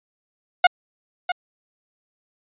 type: tone with echo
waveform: sawtooth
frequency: 721 Hz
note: F#5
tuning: 45 cents flat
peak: -5 dBFS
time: 0.64-0.67 s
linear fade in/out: 5 ms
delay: 650 ms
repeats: 1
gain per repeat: -11 dB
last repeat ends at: 1.32 s
effects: resampled to 8000 Hz